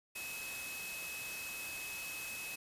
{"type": "tone in noise", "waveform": "sine", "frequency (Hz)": 2572, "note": "E7", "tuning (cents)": -43, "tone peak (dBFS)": -43, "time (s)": [0.15, 2.56], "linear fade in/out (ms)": 10, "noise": "white", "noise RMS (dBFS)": -45, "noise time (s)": [0.15, 2.56], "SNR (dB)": -1, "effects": ["resampled to 32000 Hz"]}